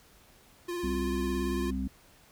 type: tone with vibrato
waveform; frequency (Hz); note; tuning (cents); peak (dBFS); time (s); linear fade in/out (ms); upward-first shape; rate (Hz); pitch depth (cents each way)
square; 349.2; F4; 0; -33; 0.68-1.71; 10; sine; 18; 28
type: harmonic tone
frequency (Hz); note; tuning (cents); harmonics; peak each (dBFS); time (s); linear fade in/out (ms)
65.41; C2; 0; 1 / 3 / 4; -34 / -34 / -34; 0.83-1.88; 10
effects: pink hiss -59 dBFS RMS until 2.31 s